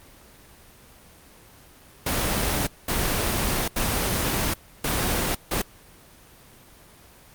pink noise bursts at uneven times, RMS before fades -24 dBFS, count 5, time 2.06-2.67 / 2.88-3.68 / 3.76-4.54 / 4.84-5.35 / 5.51-5.62 s, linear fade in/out 5 ms, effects pink hiss -50 dBFS RMS until 7.34 s + Opus 24 kbps

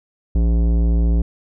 sine tone with tanh clipping, 57.1 Hz, A#1, 35 cents flat, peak -15 dBFS, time 0.35-1.22 s, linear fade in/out 5 ms, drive 15 dB, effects none

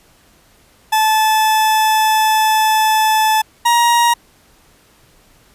40% pulse tone pair in turn, 870 / 945.7 Hz, A5 / A#5, -20 / +25 cents, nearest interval minor second, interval 145 cents, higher second, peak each -10 / -9 dBFS, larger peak second, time 0.92-3.42 / 3.65-4.14 s, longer first, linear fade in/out 10 ms, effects pink hiss -51 dBFS RMS until 5.54 s + resampled to 32000 Hz

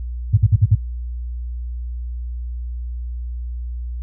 sine tone bursts, 103.83 Hz, G#2, in tune, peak -8 dBFS, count 5, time 0.33-0.753 s, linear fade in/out 10 ms, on 43 ms, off 52 ms, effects noise-tail reverb RT60 0.1 s tail -21 dB re dry + added 60 Hz sine -24 dBFS peak until 4.02 s

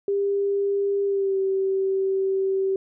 sine tone with pitch glide, 399.6 to 385.3 Hz, G4 to G4, +33 to -30 cents, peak -20 dBFS, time 0.08-2.76 s, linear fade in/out 2 ms, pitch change -63 cents, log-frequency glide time 1.05-1.38 s, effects none

